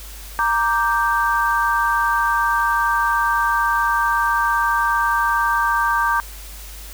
sine chord, G minor, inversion first, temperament equal, 932.3 / 1174.7 / 1568 Hz, Bb5 / D6 / G6, 0 / 0 / 0 cents, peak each -20 dBFS, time 0.39-6.2 s, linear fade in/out 0 ms, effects added 50 Hz sine -35 dBFS peak until 6.93 s + white hiss -39 dBFS RMS until 6.93 s

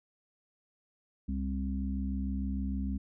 harmonic tone, 66.6 Hz, C2, 31 cents sharp, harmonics 1 / 3 / 4, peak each -33 / -35 / -39 dBFS, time 1.28-2.98 s, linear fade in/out 10 ms, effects none

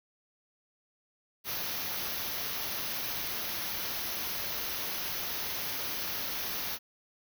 white band-stop noise, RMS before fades -35 dBFS, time 1.44-6.79 s, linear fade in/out 50 ms, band 6300 to 11000 Hz, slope 96 dB/octave, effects none

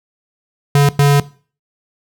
square tone bursts at uneven times, 142.6 Hz, C#3, 49 cents sharp, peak -8 dBFS, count 2, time 0.75-0.89 / 0.99-1.2 s, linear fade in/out 2 ms, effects noise-tail reverb RT60 0.4 s tail -19 dB re dry

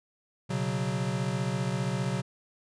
square chord, B suspended second, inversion none, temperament equal, 123.47 / 138.59 / 185 Hz, B2 / C#3 / F#3, 0 / 0 / 0 cents, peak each -33 dBFS, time 0.49-2.22 s, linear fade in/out 20 ms, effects resampled to 22050 Hz

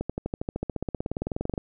accelerating click train, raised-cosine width 2 ms, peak -15 dBFS, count 27, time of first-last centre 0.01-1.578 s, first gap 86 ms, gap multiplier 0.97, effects none

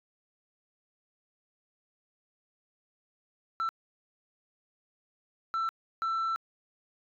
sine tone bursts at uneven times, 1335 Hz, E6, 22 cents sharp, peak -25 dBFS, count 3, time 3.6-3.69 / 5.54-5.69 / 6.02-6.36 s, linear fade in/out 0 ms, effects tanh soft clip ceiling -27 dBFS

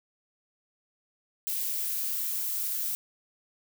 violet noise with high-pass filter sweep, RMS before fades -31 dBFS, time 1.47-2.95 s, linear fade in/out 0 ms, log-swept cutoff 2400 to 390 Hz, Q 1.3, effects none

